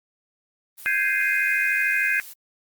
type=noise; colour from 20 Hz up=blue; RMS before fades=-41 dBFS; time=0.77-2.34 s; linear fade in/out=20 ms
type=chord; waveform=sine; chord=Ab major seventh; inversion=third; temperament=equal; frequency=1568 / 1661.2 / 2093 / 2489 Hz; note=G6 / Ab6 / C7 / Eb7; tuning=0 / 0 / 0 / 0 cents; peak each=-25 dBFS; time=0.86-2.2 s; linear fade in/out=0 ms
effects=Opus 32 kbps